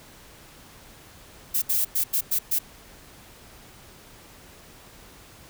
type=noise bursts at uneven times; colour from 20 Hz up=violet; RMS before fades=-23 dBFS; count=6; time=1.54-1.62 / 1.69-1.85 / 1.95-2.04 / 2.13-2.21 / 2.31-2.39 / 2.51-2.59 s; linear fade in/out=10 ms; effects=pink hiss -49 dBFS RMS until 5.49 s